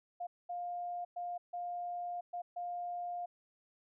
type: tone bursts at uneven times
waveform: sine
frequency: 705 Hz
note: F5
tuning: 16 cents sharp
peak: -37 dBFS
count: 6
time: 0.2-0.27 / 0.49-1.05 / 1.16-1.38 / 1.53-2.21 / 2.33-2.42 / 2.56-3.26 s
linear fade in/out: 10 ms
effects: none